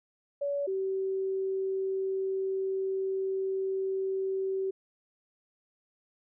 sine tone pair in turn, 568 / 383.6 Hz, C#5 / G4, +42 / -37 cents, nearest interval perfect fifth, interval 679 cents, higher first, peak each -28 / -28 dBFS, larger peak neither, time 0.41-0.67 / 0.67-4.71 s, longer second, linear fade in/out 10 ms, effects none

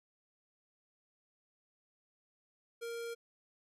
square tone, 466.2 Hz, A#4, in tune, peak -40 dBFS, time 2.81-3.15 s, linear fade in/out 20 ms, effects resampled to 32000 Hz

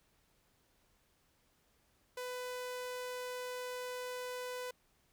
sawtooth tone, 499.1 Hz, B4, 18 cents sharp, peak -36 dBFS, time 2.17-4.71 s, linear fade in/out 5 ms, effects pink hiss -73 dBFS RMS until 5.12 s

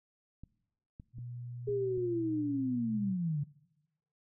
clicks, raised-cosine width 5 ms, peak -35 dBFS, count 5, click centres 0.436 / 0.999 / 1.185 / 1.69 / 1.978 s
sine tone, 121.3 Hz, B2, 31 cents flat, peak -40 dBFS, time 1.13-3.16 s, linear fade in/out 50 ms
sine linear sweep, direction down, 415.3 to 138.59 Hz, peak -30 dBFS, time 1.67-3.44 s, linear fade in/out 10 ms
effects noise-tail reverb RT60 0.9 s tail -21 dB re dry

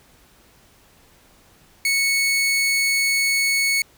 sawtooth tone, 2210 Hz, C#7, 6 cents flat, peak -14 dBFS, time 1.85-3.82 s, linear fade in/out 2 ms, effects pink hiss -54 dBFS RMS until 3.97 s

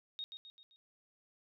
sine tone with echo, 3729 Hz, A#7, in tune, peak -39 dBFS, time 0.19-0.24 s, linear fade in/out 0 ms, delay 130 ms, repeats 4, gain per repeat -6 dB, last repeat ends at 0.76 s, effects none

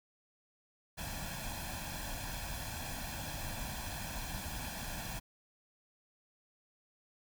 pink noise with comb filter, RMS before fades -41 dBFS, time 0.97-5.2 s, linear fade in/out 20 ms, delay 1.2 ms, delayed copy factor +0.75, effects none

